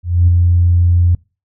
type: tone with ADSR envelope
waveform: sine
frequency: 87.31 Hz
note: F2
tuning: in tune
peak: -4 dBFS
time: 0.03-1.15 s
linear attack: 250 ms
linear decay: 8 ms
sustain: -3 dB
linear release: 4 ms
effects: noise-tail reverb RT60 0.3 s tail -25 dB re dry + tanh soft clip ceiling -1 dBFS